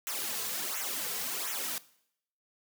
white noise with flanger, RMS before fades -35 dBFS, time 0.07-1.78 s, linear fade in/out 0 ms, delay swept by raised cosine 0.21 to 3.41 ms, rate 1.4 Hz, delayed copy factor -0.95, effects noise-tail reverb RT60 0.7 s tail -19 dB re dry + high-pass 200 Hz 12 dB/octave

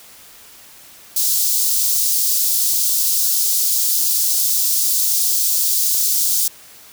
white high-pass noise, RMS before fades -17 dBFS, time 1.16-6.48 s, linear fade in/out 5 ms, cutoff 4500 Hz, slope 24 dB/octave, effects white hiss -43 dBFS RMS until 6.92 s

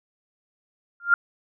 sine tone with exponential growth, 1396.9 Hz, F6, in tune, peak -9 dBFS, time 1-1.14 s, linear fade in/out 2 ms, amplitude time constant 29 ms, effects none

